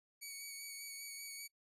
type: tone with vibrato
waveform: 10% pulse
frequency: 2249 Hz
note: C#7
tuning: 24 cents sharp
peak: -37 dBFS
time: 0.21-1.48 s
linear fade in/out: 20 ms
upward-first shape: sine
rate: 5.1 Hz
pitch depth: 18 cents each way
effects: noise-tail reverb RT60 0.1 s tail -25 dB re dry + resampled to 32000 Hz